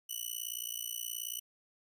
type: tone with amplitude modulation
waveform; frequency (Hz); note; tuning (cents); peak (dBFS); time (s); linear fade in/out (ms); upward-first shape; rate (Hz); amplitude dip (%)
5% pulse; 2969; F#7; +5; -24; 0.09-1.4; 10; sine; 58.7; 100
effects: resampled to 32000 Hz